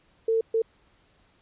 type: tone bursts at uneven times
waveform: sine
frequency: 450.2 Hz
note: A4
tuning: 40 cents sharp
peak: -20 dBFS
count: 2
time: 0.28-0.41 / 0.54-0.62 s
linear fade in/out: 5 ms
effects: pink hiss -63 dBFS RMS until 1.41 s + resampled to 8000 Hz